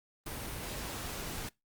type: noise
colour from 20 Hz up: pink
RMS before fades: -40 dBFS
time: 0.26-1.49 s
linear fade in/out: 5 ms
effects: noise-tail reverb RT60 0.2 s tail -24 dB re dry + Opus 32 kbps